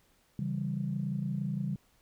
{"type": "chord", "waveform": "sine", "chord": "C# diminished", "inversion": "none", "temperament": "equal", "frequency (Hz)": [138.59, 164.81, 196], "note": ["C#3", "E3", "G3"], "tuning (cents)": [0, 0, 0], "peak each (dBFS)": [-34, -36, -34], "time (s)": [0.39, 1.76], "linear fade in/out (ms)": 2, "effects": ["tanh soft clip ceiling -21 dBFS", "pink hiss -68 dBFS RMS until 2.01 s"]}